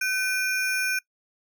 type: ring-modulated tone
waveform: square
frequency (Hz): 1975.5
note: B6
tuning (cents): 0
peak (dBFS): -21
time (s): 0.01-0.99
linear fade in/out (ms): 5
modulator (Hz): 451
effects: noise-tail reverb RT60 0.1 s tail -22 dB re dry